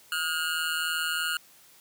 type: tone with amplitude modulation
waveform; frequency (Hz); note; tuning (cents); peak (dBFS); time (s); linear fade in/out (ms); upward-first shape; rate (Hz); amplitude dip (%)
25% pulse; 1429; F6; +39; -20; 0.12-1.37; 2; sine; 163; 75
effects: white hiss -56 dBFS RMS until 1.8 s + high-pass 80 Hz 12 dB/octave